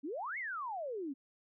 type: exponential two-way sweep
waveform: sine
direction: up then down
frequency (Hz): 257 to 2229 to 257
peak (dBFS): -37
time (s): 0.03-1.14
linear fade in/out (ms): 20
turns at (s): 0.38
effects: none